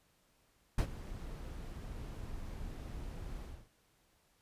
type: noise with ADSR envelope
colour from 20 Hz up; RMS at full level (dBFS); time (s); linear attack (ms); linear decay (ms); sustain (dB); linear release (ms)
brown; -27; 0.78-3.69; 6; 77; -17; 270
effects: pink hiss -72 dBFS RMS until 4.41 s + resampled to 32000 Hz